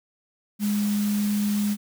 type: tone in noise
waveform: sine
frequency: 206.8 Hz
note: G#3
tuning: 7 cents flat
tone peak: -21 dBFS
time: 0.59-1.77 s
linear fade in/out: 50 ms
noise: white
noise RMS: -36 dBFS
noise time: 0.59-1.77 s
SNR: +12 dB
effects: none